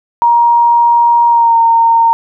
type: tone with pitch glide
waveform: sine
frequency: 943 to 919.3 Hz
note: A#5 to A#5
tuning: +20 to -24 cents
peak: -5 dBFS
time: 0.22-2.13 s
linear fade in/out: 0 ms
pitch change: -44 cents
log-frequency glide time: 1.28-1.57 s
effects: none